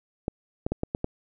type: clicks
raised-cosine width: 2 ms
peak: -13 dBFS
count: 6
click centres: 0.281 / 0.665 / 0.72 / 0.834 / 0.949 / 1.044 s
effects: none